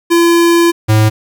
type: tone pair in turn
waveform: square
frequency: 339.9 / 108.4 Hz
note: F4 / A2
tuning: -47 / -25 cents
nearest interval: octave + minor sixth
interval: 1978 cents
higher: first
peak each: -7 dBFS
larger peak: neither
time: 0.1-0.72 / 0.88-1.1 s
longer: first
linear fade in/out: 20 ms
effects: 8-bit